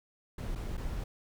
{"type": "noise with dropouts", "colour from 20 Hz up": "brown", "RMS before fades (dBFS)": -36, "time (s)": [0.38, 1.04], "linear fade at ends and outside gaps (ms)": 5, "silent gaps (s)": [[0.552, 0.556], [0.771, 0.776]], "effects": []}